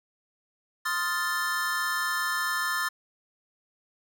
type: chord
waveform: square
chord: F dominant seventh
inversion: second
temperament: equal with one note detuned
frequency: 1046.5 / 1252.4 / 1396.9 / 1760 Hz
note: C6 / Eb6 / F6 / A6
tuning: 0 / +11 / 0 / 0 cents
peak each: -35 / -34 / -34 / -30 dBFS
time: 0.85-2.89 s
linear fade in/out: 10 ms
effects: none

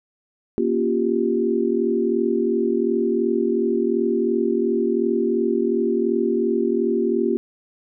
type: chord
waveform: sine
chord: G half-diminished seventh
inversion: first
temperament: equal with one note detuned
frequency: 236.2 / 277.2 / 349.2 / 392 Hz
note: Bb3 / Db4 / F4 / G4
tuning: +23 / 0 / 0 / 0 cents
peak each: -23 / -28 / -22 / -22 dBFS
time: 0.58-7.37 s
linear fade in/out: 0 ms
effects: none

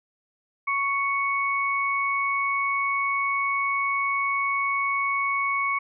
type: tone pair together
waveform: sine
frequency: 1110 / 2220 Hz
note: C#6 / C#7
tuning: +2 / +2 cents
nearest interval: octave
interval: 1200 cents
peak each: -25 dBFS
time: 0.67-5.79 s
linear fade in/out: 10 ms
effects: none

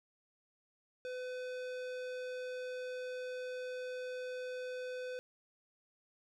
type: tone with low-pass filter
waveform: square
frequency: 504 Hz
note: B4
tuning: 35 cents sharp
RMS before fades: -42 dBFS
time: 1.05-5.19 s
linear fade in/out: 0 ms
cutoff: 5500 Hz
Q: 0.54
effects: none

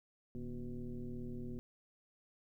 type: tone with frequency modulation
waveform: sine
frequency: 110.3 Hz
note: A2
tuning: 5 cents sharp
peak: -40 dBFS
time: 0.35-1.59 s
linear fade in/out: 0 ms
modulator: 129 Hz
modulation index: 1.8
effects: 13-bit

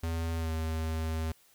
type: tone with pitch glide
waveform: square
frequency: 82.4 to 80.15 Hz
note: E2 to E2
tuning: 0 to -48 cents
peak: -31 dBFS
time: 0.03-1.32 s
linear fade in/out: 5 ms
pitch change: -48 cents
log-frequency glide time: 0.37-0.51 s
effects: white hiss -63 dBFS RMS until 1.54 s

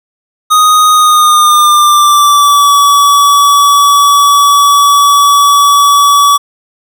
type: tone with pitch glide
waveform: square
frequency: 1245 to 1141.7 Hz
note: D#6 to D6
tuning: +1 to -49 cents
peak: -4 dBFS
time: 0.5-6.38 s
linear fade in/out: 20 ms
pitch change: -150 cents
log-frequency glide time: 0.92-2.73 s
effects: none

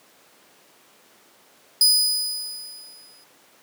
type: tone with exponential decay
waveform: sawtooth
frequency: 4978 Hz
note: D#8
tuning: in tune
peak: -9 dBFS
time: 1.81-3.24 s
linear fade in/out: 2 ms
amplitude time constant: 310 ms
effects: pink hiss -54 dBFS RMS until 3.62 s + high-pass 300 Hz 12 dB/octave

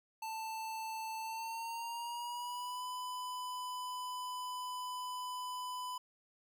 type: tone with pitch glide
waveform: square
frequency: 886 to 1000.3 Hz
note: A5 to B5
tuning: +12 to +22 cents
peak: -40 dBFS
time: 0.22-5.98 s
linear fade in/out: 5 ms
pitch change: +210 cents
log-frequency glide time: 1.2-2.84 s
effects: none

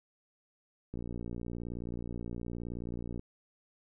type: click train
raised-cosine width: 3 ms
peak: -27 dBFS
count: 134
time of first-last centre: 0.94-3.194 s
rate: 59 Hz
effects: none

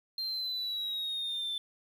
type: exponential sweep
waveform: sine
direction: down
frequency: 4186 to 3520 Hz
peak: -30 dBFS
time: 0.18-1.58 s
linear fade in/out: 2 ms
effects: tanh soft clip ceiling -31 dBFS + 10-bit

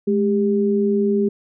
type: tone pair together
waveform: sine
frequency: 210.9 / 398.7 Hz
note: G#3 / G4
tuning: +27 / +29 cents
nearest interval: major seventh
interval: 1102 cents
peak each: -18 dBFS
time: 0.07-1.29 s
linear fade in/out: 10 ms
effects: none

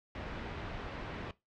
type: low-pass noise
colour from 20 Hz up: pink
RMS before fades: -42 dBFS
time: 0.15-1.31 s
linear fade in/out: 2 ms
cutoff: 2600 Hz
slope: 12 dB/octave
effects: noise-tail reverb RT60 0.2 s tail -18 dB re dry + low-pass 5000 Hz 12 dB/octave

